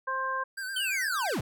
harmonic tone, 527 Hz, C5, 12 cents sharp, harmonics 1 / 2 / 3, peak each -38 / -30 / -33 dBFS, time 0.07-0.44 s, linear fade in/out 10 ms
square tone with vibrato, 1551 Hz, G6, 19 cents flat, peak -34 dBFS, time 0.57-1.35 s, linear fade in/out 10 ms, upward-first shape sine, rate 8.7 Hz, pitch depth 58 cents each way
square linear sweep, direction down, 3152 to 70.2 Hz, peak -29 dBFS, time 0.76-1.41 s, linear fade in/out 5 ms
effects none

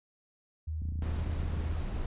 sine tone, 78.6 Hz, D#2, 18 cents sharp, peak -32 dBFS, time 0.67-1.83 s, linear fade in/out 10 ms
click train, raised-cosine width 5 ms, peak -29 dBFS, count 25, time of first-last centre 0.82-1.639 s, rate 29.3 Hz
brown noise, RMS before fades -36 dBFS, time 1.02-2.06 s, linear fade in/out 2 ms
effects resampled to 8000 Hz

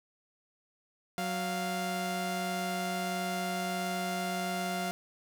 sawtooth tone pair together, 184.8 / 697.7 Hz, F#3 / F5, -2 / -2 cents, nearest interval octave + major seventh, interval 2300 cents, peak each -31 / -30 dBFS, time 1.18-4.91 s, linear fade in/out 0 ms, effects none

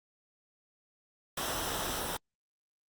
pink noise with comb filter, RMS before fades -35 dBFS, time 1.37-2.17 s, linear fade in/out 5 ms, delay 0.44 ms, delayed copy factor -0.55, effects Opus 48 kbps

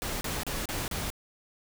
pink noise bursts, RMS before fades -33 dBFS, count 5, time 0.02-1.102 s, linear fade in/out 0 ms, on 190 ms, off 33 ms, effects none

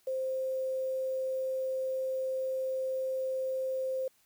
sine tone with quantisation, 523.3 Hz, C5, in tune, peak -30 dBFS, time 0.07-4.08 s, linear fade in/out 5 ms, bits 9, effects white hiss -68 dBFS RMS until 4.25 s

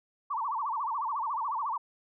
sine tone with vibrato, 1014 Hz, B5, 45 cents sharp, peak -29 dBFS, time 0.3-1.78 s, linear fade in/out 10 ms, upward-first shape sine, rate 14 Hz, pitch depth 250 cents each way, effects none

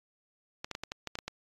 clicks, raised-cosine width 0.2 ms, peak -19 dBFS, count 9, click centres 0.645 / 0.713 / 0.751 / 0.836 / 0.919 / 1.073 / 1.154 / 1.188 / 1.28 s, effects AAC 32 kbps

